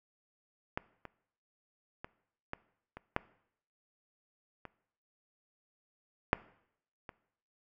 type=clicks; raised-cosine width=0.5 ms; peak=-18 / -29 / -26 / -22 / -29 / -14 / -29 / -8 / -28 dBFS; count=9; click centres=0.775 / 1.053 / 2.045 / 2.534 / 2.97 / 3.164 / 4.653 / 6.331 / 7.092 s; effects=noise-tail reverb RT60 0.7 s tail -20 dB re dry